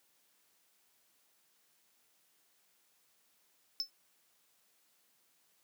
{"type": "tone with exponential decay", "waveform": "triangle", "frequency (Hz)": 5270, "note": "E8", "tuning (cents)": -1, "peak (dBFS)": -27, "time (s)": [3.8, 3.9], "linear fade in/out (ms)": 0, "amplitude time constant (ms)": 20, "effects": ["white hiss -72 dBFS RMS until 5.63 s", "high-pass 150 Hz 12 dB/octave"]}